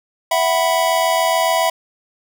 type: chord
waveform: square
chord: E suspended second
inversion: none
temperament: equal with one note detuned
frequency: 659.3 / 746.4 / 987.8 Hz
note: E5 / F#5 / B5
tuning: 0 / +15 / 0 cents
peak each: -18 / -21 / -20 dBFS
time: 0.31-1.7 s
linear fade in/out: 5 ms
effects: none